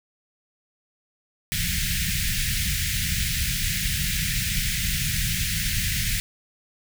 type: band-stop noise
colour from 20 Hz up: pink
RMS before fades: -25 dBFS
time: 1.52-6.2 s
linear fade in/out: 0 ms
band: 190 to 1700 Hz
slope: 48 dB/octave
effects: none